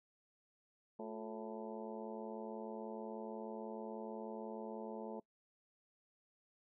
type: harmonic tone with a mistuned harmonic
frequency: 110 Hz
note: A2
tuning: in tune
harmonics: 2 / 3 / 4 / 5 / 6 / 7 / 8 / 9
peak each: -48 / -52 / -48 / -51 / -52 / -59 / -53 / -62 dBFS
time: 0.99-5.2 s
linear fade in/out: 5 ms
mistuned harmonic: 3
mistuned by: +120 cents
effects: noise-tail reverb RT60 0.1 s tail -23 dB re dry